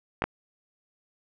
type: clicks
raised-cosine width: 0.5 ms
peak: -10 dBFS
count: 2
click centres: 0.221 / 0.24 s
effects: none